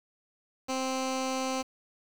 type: tone with low-pass filter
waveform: 15% pulse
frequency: 261.6 Hz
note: C4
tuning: in tune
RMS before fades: -31 dBFS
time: 0.68-1.63 s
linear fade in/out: 20 ms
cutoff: 6700 Hz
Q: 1.6
effects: 8-bit